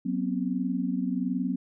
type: tone cluster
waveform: sine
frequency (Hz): 185.7 / 244.2 / 265.5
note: F#3 / B3 / C4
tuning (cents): +7 / -19 / +25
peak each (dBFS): -30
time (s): 0.05-1.56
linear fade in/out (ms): 10
effects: none